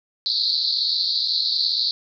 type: band-pass noise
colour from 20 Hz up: pink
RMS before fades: -22 dBFS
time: 0.26-1.91 s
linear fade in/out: 0 ms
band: 4000 to 4600 Hz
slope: 96 dB/octave
effects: none